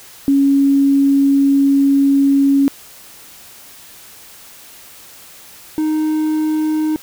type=tone pair in turn; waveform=sine / triangle; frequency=277.2 / 310.1 Hz; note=C#4 / D#4; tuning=0 / -6 cents; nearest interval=major second; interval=194 cents; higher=second; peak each=-9 / -12 dBFS; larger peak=first; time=0.28-2.68 / 5.78-6.96 s; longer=first; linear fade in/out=0 ms; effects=white hiss -40 dBFS RMS until 7.02 s